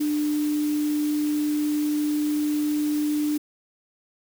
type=tone in noise; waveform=sine; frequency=298.4 Hz; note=D4; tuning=28 cents sharp; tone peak=-21 dBFS; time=0-3.38 s; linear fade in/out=10 ms; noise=white; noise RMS=-39 dBFS; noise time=0-3.38 s; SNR=+15 dB; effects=none